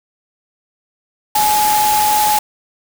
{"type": "tone in noise", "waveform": "sine", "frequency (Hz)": 845, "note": "G#5", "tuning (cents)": 30, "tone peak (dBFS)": -12, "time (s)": [1.35, 2.39], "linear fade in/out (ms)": 5, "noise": "white", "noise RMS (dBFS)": -19, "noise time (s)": [1.35, 2.39], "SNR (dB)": 4, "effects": []}